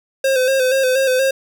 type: tone with vibrato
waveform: square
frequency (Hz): 523.3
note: C5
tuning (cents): 0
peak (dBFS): -14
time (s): 0.24-1.31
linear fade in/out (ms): 5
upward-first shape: square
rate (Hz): 4.2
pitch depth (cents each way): 42
effects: none